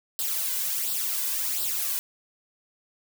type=noise with flanger; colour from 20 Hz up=blue; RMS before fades=-28 dBFS; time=0.19-1.99 s; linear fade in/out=0 ms; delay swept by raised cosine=0.23 to 2.03 ms; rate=1.4 Hz; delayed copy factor=+0.65; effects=none